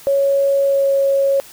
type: tone with pitch glide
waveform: sine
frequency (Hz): 554.4 to 550.3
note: C#5 to C#5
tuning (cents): 0 to -13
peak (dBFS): -12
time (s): 0.07-1.4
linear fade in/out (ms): 0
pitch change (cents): -13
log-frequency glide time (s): 0.63-0.9
effects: white hiss -41 dBFS RMS until 1.52 s